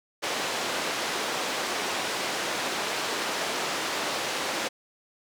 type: band-pass noise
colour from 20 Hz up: pink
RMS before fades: -30 dBFS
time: 0.22-4.69 s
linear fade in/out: 20 ms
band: 400 to 6400 Hz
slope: 12 dB/octave
effects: none